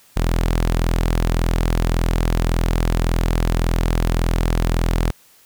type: tone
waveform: sawtooth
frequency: 41.78 Hz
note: E1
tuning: 24 cents sharp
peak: -12 dBFS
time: 0.16-5.11 s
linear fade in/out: 10 ms
effects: white hiss -52 dBFS RMS until 5.45 s